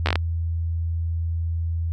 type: slowing click train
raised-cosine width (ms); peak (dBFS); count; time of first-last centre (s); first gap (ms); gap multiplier
0.3; -5; 6; 0.06-0.157; 12; 1.24
effects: added 83 Hz sine -22 dBFS peak until 1.92 s